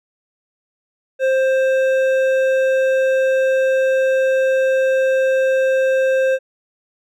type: tone with hard clipping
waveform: triangle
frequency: 527 Hz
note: C5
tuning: 12 cents sharp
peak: -15 dBFS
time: 1.19-6.39 s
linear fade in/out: 50 ms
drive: 13 dB
effects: none